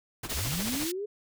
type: noise with tremolo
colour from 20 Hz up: pink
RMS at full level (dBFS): -34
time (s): 0.23-0.87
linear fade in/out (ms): 5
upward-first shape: triangle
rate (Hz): 14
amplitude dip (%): 85
type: high-pass noise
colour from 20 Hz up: pink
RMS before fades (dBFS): -35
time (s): 0.29-0.92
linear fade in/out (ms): 10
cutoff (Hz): 2900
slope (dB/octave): 12
type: linear sweep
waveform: sine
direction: up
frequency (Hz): 56.1 to 427.5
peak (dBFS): -31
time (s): 0.34-1.06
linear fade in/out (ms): 10
effects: none